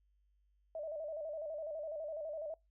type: tone with vibrato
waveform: sine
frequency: 618 Hz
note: D#5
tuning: 12 cents flat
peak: -39 dBFS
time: 0.75-2.54 s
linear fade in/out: 2 ms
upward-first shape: square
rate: 12 Hz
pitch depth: 77 cents each way
effects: noise-tail reverb RT60 0.2 s tail -24 dB re dry + added 50 Hz sine -70 dBFS peak until 2.7 s